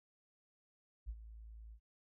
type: tone with ADSR envelope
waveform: sine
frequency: 55 Hz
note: A1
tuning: in tune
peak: -38 dBFS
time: 1.06-1.8 s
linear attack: 31 ms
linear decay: 55 ms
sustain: -12 dB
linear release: 74 ms
effects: none